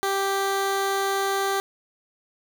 15% pulse tone, 392 Hz, G4, in tune, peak -16 dBFS, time 0.03-1.6 s, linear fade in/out 0 ms, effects none

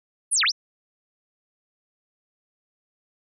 sine linear two-way sweep, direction down then up, 11000 to 1174.7 to 6140 Hz, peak -18 dBFS, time 0.31-0.52 s, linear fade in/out 20 ms, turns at 0.44 s, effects none

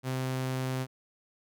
sawtooth tone, 130 Hz, C3, 11 cents flat, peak -26 dBFS, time 0.03-0.87 s, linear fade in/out 50 ms, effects none

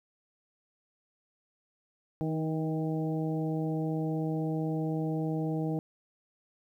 harmonic tone with a mistuned harmonic, 158.6 Hz, D#3, 33 cents sharp, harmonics 1 / 2 / 3 / 4 / 5, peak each -31 / -33 / -38 / -42 / -43 dBFS, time 2.21-5.79 s, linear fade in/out 0 ms, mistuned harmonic 2, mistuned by -16 cents, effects 11-bit

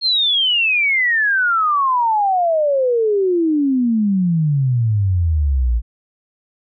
sine exponential sweep, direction down, 4289 to 55 Hz, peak -13 dBFS, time 0.01-5.82 s, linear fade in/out 50 ms, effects none

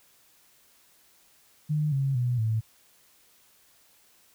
sine tone with pitch steps, 151.4 / 136.45 / 122.98 / 110.83 Hz, D#3 / C#3 / B2 / A2, -47 / -27 / -7 / +13 cents, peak -23 dBFS, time 1.69-2.61 s, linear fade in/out 20 ms, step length 230 ms, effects white hiss -61 dBFS RMS until 4.34 s

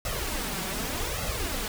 pink noise with flanger, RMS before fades -31 dBFS, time 0.05-1.68 s, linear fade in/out 2 ms, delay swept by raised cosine 1.5 to 5.3 ms, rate 0.85 Hz, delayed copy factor +0.75, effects none

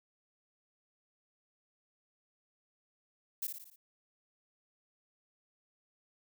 violet noise with echo, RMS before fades -36 dBFS, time 3.42-3.47 s, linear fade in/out 5 ms, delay 58 ms, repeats 5, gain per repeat -5 dB, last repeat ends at 3.76 s, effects none

